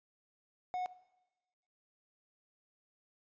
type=tone; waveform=triangle; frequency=731 Hz; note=F#5; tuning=21 cents flat; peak=-32 dBFS; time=0.74-0.86 s; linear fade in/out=0 ms; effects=noise-tail reverb RT60 1.0 s tail -17 dB re dry + resampled to 16000 Hz